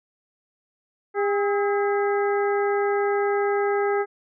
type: harmonic tone with a mistuned harmonic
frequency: 404.6 Hz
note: G#4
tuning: 45 cents flat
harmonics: 1 / 2 / 3 / 4 / 5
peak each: -21 / -27 / -31 / -33 / -35 dBFS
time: 1.14-4.06 s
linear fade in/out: 50 ms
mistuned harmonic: 3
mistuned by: +89 cents
effects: none